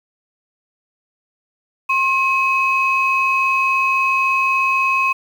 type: tone pair together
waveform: sine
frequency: 1070.5 / 2546 Hz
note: C6 / D#7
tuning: +39 / +39 cents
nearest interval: octave + minor third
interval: 1500 cents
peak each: -16 dBFS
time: 1.89-5.13 s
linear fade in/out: 10 ms
effects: tanh soft clip ceiling -7 dBFS + 7-bit